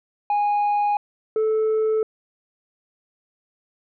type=tone pair in turn; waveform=sine; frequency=825 / 437 Hz; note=G#5 / A4; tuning=-12 / -12 cents; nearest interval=major seventh; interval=1100 cents; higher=first; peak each=-15 dBFS; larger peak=neither; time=0.3-0.97 / 1.36-2.03 s; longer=neither; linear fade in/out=2 ms; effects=tanh soft clip ceiling -17 dBFS